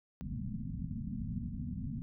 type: low-pass noise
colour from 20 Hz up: white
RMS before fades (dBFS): -39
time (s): 0.21-2.02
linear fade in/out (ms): 0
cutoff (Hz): 250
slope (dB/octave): 96
effects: none